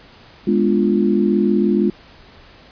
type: chord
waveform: sine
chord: G# diminished seventh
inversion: none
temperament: equal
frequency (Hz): 207.7 / 246.9 / 293.7 / 349.2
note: G#3 / B3 / D4 / F4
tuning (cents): 0 / 0 / 0 / 0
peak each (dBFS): -16 / -21 / -22 / -18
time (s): 0.47-1.9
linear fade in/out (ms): 5
effects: pink hiss -45 dBFS RMS until 2.71 s + resampled to 11025 Hz